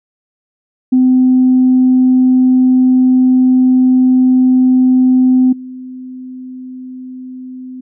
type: tone with level steps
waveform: sine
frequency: 255.7 Hz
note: C4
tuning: 40 cents flat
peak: -5 / -25 dBFS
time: 0.92-7.81 s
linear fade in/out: 10 ms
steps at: 5.52 s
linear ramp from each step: 10 ms
effects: tanh soft clip ceiling -1 dBFS